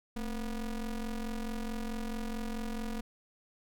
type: ring-modulated tone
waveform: square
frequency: 121.6 Hz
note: B2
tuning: 26 cents flat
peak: -32 dBFS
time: 0.16-3.01 s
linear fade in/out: 5 ms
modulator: 99.3 Hz
effects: none